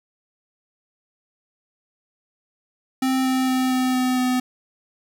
square tone with pitch steps, 261.6 / 259.8 / 258 / 256.2 / 254.4 / 252.7 Hz, C4 / C4 / C4 / C4 / C4 / B3, 0 / -12 / -24 / -36 / -48 / +40 cents, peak -19 dBFS, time 3.02-4.4 s, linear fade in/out 5 ms, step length 230 ms, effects 9-bit

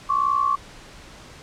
sine tone pair together, 1082 / 1143.6 Hz, C#6 / D6, -42 / -46 cents, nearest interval minor second, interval 96 cents, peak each -22 / -20 dBFS, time 0.09-0.56 s, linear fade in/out 10 ms, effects pink hiss -44 dBFS RMS until 1.42 s + low-pass 7000 Hz 12 dB/octave

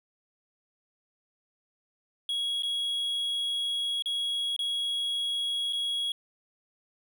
triangle tone with dropouts, 3322 Hz, G#7, in tune, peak -26 dBFS, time 2.29-6.12 s, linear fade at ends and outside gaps 2 ms, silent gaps 2.623-2.632 / 4.023-4.058 / 4.564-4.591 / 5.726-5.731 s, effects 11-bit

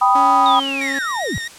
sine chord, G augmented, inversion none, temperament equal, 784 / 987.8 / 1244.5 Hz, G5 / B5 / D#6, 0 / 0 / 0 cents, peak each -15 dBFS, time 0.01-0.6 s, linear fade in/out 10 ms
sawtooth tone with pitch glide, 279.9 to 273.3 Hz, C#4 to C#4, +17 to -24 cents, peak -20 dBFS, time 0.15-0.99 s, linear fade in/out 5 ms, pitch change -41 cents, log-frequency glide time 0.33-0.55 s
sine linear sweep, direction down, 3749 to 53.5 Hz, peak -21 dBFS, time 0.46-1.38 s, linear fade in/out 0 ms
sawtooth tone with vibrato, 1864.7 Hz, A#6, in tune, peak -21 dBFS, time 0.81-1.48 s, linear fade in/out 5 ms, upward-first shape sine, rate 7.7 Hz, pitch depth 37 cents each way
effects white hiss -40 dBFS RMS until 1.58 s + low-pass 9000 Hz 12 dB/octave

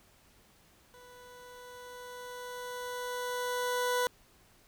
20% pulse tone with level ramp, 493.9 Hz, B4, in tune, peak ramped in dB -48 to -22 dBFS, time 0.94-4.07 s, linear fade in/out 0 ms, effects pink hiss -63 dBFS RMS until 4.67 s

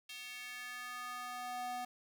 square tone with high-pass filter sweep, 246.9 Hz, B3, in tune, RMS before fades -44 dBFS, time 0.09-1.85 s, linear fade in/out 5 ms, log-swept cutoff 2900 to 610 Hz, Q 2.5, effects 12-bit

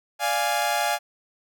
sawtooth chord, D diminished, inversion none, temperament equal, 587.3 / 698.5 / 830.6 Hz, D5 / F5 / Ab5, 0 / 0 / 0 cents, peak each -26 / -22 / -21 dBFS, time 0.19-0.99 s, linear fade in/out 50 ms, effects none

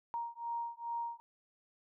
sine beating tone pair, 935 / 937.4 Hz, A#5 / A#5, +5 / +9 cents, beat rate 2.4 Hz, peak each -40 / -40 dBFS, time 0.14-1.2 s, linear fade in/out 0 ms, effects none

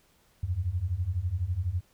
sine beating tone pair, 82.6 / 94.6 Hz, E2 / F#2, +4 / +39 cents, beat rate 12 Hz, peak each -31 / -29 dBFS, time 0.43-1.81 s, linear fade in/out 5 ms, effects pink hiss -65 dBFS RMS until 1.93 s

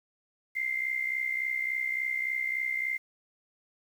sine tone with amplitude modulation, 2093 Hz, C7, in tune, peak -25 dBFS, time 0.55-2.98 s, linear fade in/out 20 ms, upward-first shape sine, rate 63.5 Hz, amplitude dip 70%, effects 9-bit

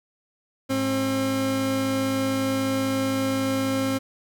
30% pulse tone pair together, 106.14 / 267.3 Hz, G#2 / C4, +38 / +37 cents, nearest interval octave + major third, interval 1599 cents, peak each -29 / -20 dBFS, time 0.69-3.99 s, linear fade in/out 20 ms, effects none

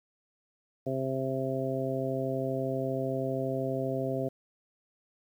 harmonic tone, 132.6 Hz, C3, 23 cents sharp, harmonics 1 / 2 / 3 / 4 / 5, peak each -35 / -35 / -35 / -35 / -35 dBFS, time 0.86-4.29 s, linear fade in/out 10 ms, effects 10-bit

